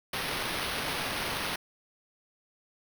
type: noise with sample-and-hold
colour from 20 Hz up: violet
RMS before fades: -33 dBFS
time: 0.13-1.56 s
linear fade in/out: 5 ms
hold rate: 7350 Hz
effects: none